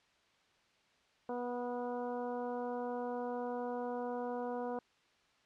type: harmonic tone with a mistuned harmonic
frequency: 244.3 Hz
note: B3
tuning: 19 cents flat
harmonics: 1 / 2 / 3 / 4 / 5 / 6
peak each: -42 / -39 / -43 / -46 / -54 / -55 dBFS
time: 1.29-4.79 s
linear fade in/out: 2 ms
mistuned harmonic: 5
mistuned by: +16 cents
effects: white hiss -70 dBFS RMS until 5.45 s + low-pass 4000 Hz 12 dB/octave